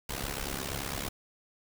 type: noise with amplitude modulation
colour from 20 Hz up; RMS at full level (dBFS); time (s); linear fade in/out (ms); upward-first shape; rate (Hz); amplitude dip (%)
pink; -32; 0.09-1.09; 5; sine; 68.9; 85
effects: none